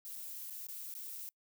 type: noise with dropouts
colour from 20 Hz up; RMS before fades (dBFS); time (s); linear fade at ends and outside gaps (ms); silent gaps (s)
violet; -45; 0.05-1.29; 0; 0.155-0.159 / 0.5-0.506 / 0.668-0.685 / 0.94-0.951
effects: noise-tail reverb RT60 0.1 s tail -26 dB re dry